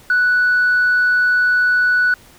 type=tone; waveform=sine; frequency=1480 Hz; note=F#6; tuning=in tune; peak=-10 dBFS; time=0.1-2.14 s; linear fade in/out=2 ms; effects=tanh soft clip ceiling -9 dBFS + pink hiss -46 dBFS RMS until 2.38 s